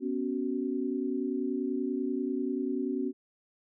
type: chord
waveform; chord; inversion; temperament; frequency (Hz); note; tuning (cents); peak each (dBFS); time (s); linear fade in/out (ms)
sine; B suspended second; none; equal with one note detuned; 246.9 / 277.2 / 374.1; B3 / C#4 / F#4; 0 / 0 / +19; -33 / -32 / -34; 0-3.13; 50
effects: none